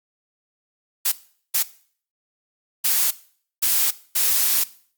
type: noise bursts at uneven times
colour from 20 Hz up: blue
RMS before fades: -19 dBFS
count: 5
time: 1.05-1.12 / 1.54-1.63 / 2.84-3.11 / 3.62-3.91 / 4.15-4.64 s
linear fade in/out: 10 ms
effects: noise-tail reverb RT60 0.5 s tail -18 dB re dry + Opus 48 kbps